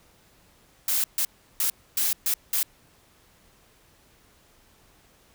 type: noise bursts at uneven times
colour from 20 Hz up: blue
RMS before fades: -24 dBFS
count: 6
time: 0.88-1.04 / 1.18-1.25 / 1.6-1.7 / 1.97-2.13 / 2.26-2.34 / 2.53-2.63 s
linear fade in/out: 2 ms
effects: pink hiss -59 dBFS RMS until 5.34 s